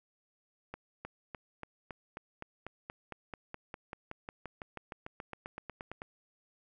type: accelerating click train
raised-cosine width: 0.5 ms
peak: -26 dBFS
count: 29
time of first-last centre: 0.74-6.019 s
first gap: 310 ms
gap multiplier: 0.96
effects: none